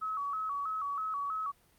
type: tone with vibrato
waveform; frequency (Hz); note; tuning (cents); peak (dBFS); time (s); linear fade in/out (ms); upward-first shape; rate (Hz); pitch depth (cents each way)
sine; 1206; D6; +46; -32; 0.01-1.52; 20; square; 3.1; 110
effects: pink hiss -66 dBFS RMS until 1.78 s + Opus 32 kbps